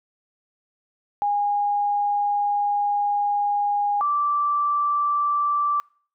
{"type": "tone pair in turn", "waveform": "sine", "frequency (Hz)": [819, 1168], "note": ["G#5", "D6"], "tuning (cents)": [-24, -10], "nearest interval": "tritone", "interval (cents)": 614, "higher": "second", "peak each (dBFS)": -19, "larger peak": "neither", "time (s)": [[1.22, 4.01], [4.01, 5.8]], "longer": "first", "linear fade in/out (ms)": 0, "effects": ["noise-tail reverb RT60 0.5 s tail -26 dB re dry"]}